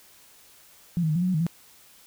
sine tone with pitch steps, 173.3 / 158.6 / 152.7 / 174.5 / 181.9 / 185 / 155.1 / 169.3 Hz, F3 / D#3 / D#3 / F3 / F#3 / F#3 / D#3 / E3, -13 / +33 / -32 / -1 / -29 / 0 / -5 / +46 cents, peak -21 dBFS, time 0.97-1.466 s, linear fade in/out 0 ms, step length 62 ms, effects white hiss -54 dBFS RMS until 2.06 s

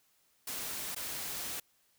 white noise with dropouts, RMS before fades -39 dBFS, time 0.47-1.6 s, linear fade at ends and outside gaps 5 ms, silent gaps 0.949-0.962 s, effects white hiss -71 dBFS RMS until 1.98 s

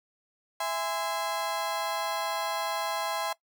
35% pulse chord, E augmented, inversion none, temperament just, 659.3 / 824.1 / 1030.1 Hz, E5 / G#5 / B#5, 0 / -14 / -27 cents, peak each -32 dBFS, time 0.6-3.33 s, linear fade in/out 5 ms, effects noise-tail reverb RT60 0.1 s tail -20 dB re dry

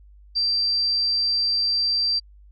sine tone, 4699 Hz, D8, in tune, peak -19 dBFS, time 0.35-2.2 s, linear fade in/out 20 ms, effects added 50 Hz sine -46 dBFS peak until 2.51 s + Opus 48 kbps

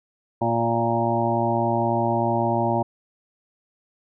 harmonic tone with a mistuned harmonic, 116.54 Hz, A#2, in tune, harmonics 1 / 2 / 3 / 5 / 6 / 7 / 8, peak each -27 / -27 / -27 / -27 / -27 / -27 / -27 dBFS, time 0.41-2.83 s, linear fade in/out 10 ms, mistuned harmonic 6, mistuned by -15 cents, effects none

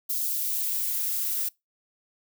violet noise with high-pass filter sweep, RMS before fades -28 dBFS, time 0.09-1.49 s, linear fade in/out 10 ms, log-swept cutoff 4100 to 640 Hz, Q 0.83, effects noise-tail reverb RT60 0.2 s tail -24 dB re dry

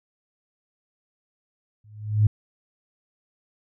sine tone with exponential growth, 106.1 Hz, G#2, 38 cents sharp, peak -11 dBFS, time 1.84-2.27 s, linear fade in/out 5 ms, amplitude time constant 92 ms, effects tanh soft clip ceiling -7 dBFS

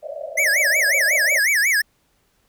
pink band-pass noise, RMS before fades -31 dBFS, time 0.02-1.4 s, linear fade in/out 20 ms, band 550 to 650 Hz, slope 96 dB/octave
square tone with vibrato, 1943 Hz, B6, 29 cents flat, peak -16 dBFS, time 0.37-1.82 s, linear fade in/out 10 ms, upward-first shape sine, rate 5.5 Hz, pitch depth 300 cents each way
effects pink hiss -64 dBFS RMS until 2.48 s

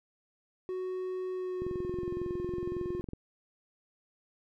triangle tone with pitch glide, 370 to 357.2 Hz, F#4 to F4, 0 to +39 cents, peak -31 dBFS, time 0.69-3.01 s, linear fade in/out 0 ms, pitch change -61 cents, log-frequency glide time 1.33-2.11 s
click train, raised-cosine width 3 ms, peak -26 dBFS, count 34, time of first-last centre 1.62-3.134 s, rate 21.8 Hz
effects none

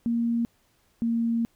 sine tone pair in turn, 233.5 / 231.2 Hz, A#3 / A#3, +3 / -14 cents, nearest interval unison, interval 17 cents, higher first, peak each -22 dBFS, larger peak neither, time 0.06-0.45 / 1.02-1.45 s, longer second, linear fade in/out 0 ms, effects pink hiss -66 dBFS RMS until 1.55 s

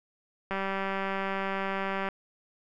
click train, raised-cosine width 0.5 ms, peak -17 dBFS, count 307, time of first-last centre 0.51-2.087 s, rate 194 Hz, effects none

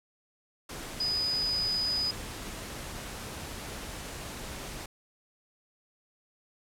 sine tone in noise, 4978 Hz, D#8, in tune, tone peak -27 dBFS, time 1-2.11 s, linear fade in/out 5 ms, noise pink, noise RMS -40 dBFS, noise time 0.69-4.86 s, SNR +10 dB, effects low-pass 12000 Hz 12 dB/octave

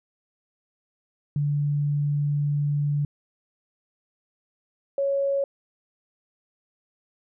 sine tone pair in turn, 145.4 / 554.5 Hz, D3 / C#5, -17 / 0 cents, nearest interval octave + major seventh, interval 2317 cents, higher second, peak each -21 dBFS, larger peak neither, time 1.36-3.05 / 4.98-5.44 s, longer first, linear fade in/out 2 ms, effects none

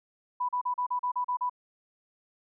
sine tone bursts, 990 Hz, B5, 4 cents sharp, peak -26 dBFS, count 9, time 0.4-1.497 s, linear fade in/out 10 ms, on 89 ms, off 37 ms, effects none

